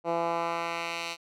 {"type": "tone with band-pass filter sweep", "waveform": "10% pulse", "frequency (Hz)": 168.5, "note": "E3", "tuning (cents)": 38, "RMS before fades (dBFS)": -31, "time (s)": [0.04, 1.17], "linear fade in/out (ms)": 50, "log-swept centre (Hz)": [600, 3700], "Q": 1.1, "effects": []}